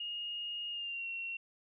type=tone with pitch glide; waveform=sine; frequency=2855 to 2731 Hz; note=F7 to F7; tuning=+37 to -39 cents; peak=-37 dBFS; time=0-1.37 s; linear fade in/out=5 ms; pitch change=-76 cents; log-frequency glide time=0.7-1.07 s; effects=none